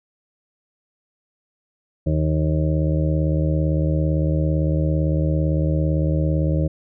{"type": "harmonic tone", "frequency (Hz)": 77.78, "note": "D#2", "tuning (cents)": 0, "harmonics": [1, 2, 4, 5, 6, 7, 8], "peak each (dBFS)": [-21, -20, -26, -36, -36, -28, -36], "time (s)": [2.06, 6.68], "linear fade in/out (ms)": 10, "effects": []}